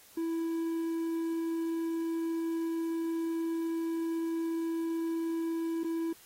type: tone with dropouts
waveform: triangle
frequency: 330 Hz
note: E4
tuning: 2 cents sharp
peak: -28 dBFS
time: 0.17-6.13 s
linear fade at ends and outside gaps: 5 ms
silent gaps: 5.835-5.844 s
effects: white hiss -57 dBFS RMS until 6.25 s + AAC 48 kbps